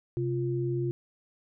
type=tone pair together; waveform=sine; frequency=130.6 / 348.7 Hz; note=C3 / F4; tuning=-3 / -3 cents; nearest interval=octave + perfect fourth; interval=1700 cents; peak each=-29 / -30 dBFS; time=0.17-0.91 s; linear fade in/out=0 ms; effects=none